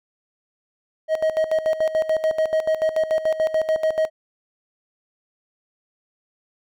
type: tone with tremolo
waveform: triangle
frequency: 632 Hz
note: D#5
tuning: 27 cents sharp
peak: -14 dBFS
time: 1.08-4.1 s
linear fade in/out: 50 ms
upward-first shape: square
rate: 6.9 Hz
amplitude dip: 75%
effects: none